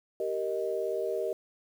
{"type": "chord", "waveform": "sine", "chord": "Eb major", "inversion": "first", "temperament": "just", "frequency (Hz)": [388.9, 466.7, 622.3], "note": ["G4", "Bb4", "Eb5"], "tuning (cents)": [-14, 2, 0], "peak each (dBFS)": -33, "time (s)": [0.2, 1.33], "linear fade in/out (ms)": 2, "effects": ["9-bit"]}